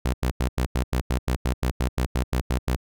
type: tone bursts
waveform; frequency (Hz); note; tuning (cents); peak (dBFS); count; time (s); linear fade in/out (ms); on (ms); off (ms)
sawtooth; 62.8; B1; +30; -17; 16; 0.05-2.762; 5; 87; 88
effects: none